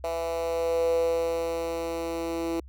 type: tone with high-pass filter sweep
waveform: 10% pulse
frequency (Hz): 166.4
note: E3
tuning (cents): +17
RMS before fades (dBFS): -28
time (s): 0.04-2.6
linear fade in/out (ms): 2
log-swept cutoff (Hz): 590 to 360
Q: 9.4
effects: added 66 Hz sine -43 dBFS peak until 2.68 s